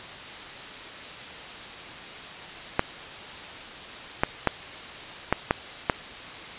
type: clicks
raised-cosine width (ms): 0.5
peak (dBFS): -4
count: 6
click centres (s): 2.794 / 4.235 / 4.473 / 5.326 / 5.509 / 5.898
effects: white hiss -39 dBFS RMS until 6.58 s + resampled to 8000 Hz